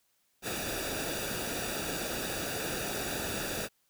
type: noise with comb filter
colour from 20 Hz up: pink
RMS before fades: -35 dBFS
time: 0.42-3.69 s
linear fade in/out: 50 ms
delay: 0.95 ms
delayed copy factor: -0.7
effects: white hiss -73 dBFS RMS until 3.89 s